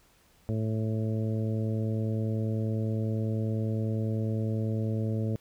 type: harmonic tone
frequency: 110 Hz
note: A2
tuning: in tune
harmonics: 1 / 2 / 3 / 4 / 5 / 6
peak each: -28 / -33 / -39 / -39 / -41 / -48 dBFS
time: 0.49-5.36 s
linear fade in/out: 0 ms
effects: pink hiss -63 dBFS RMS until 5.4 s